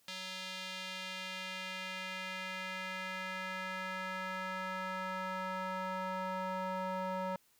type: tone with band-pass filter sweep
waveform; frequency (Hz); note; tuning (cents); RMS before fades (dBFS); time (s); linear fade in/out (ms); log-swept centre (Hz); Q
square; 186.7; F#3; +16; -40; 0.08-7.36; 2; 3700 to 830; 1.5
effects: white hiss -70 dBFS RMS until 7.59 s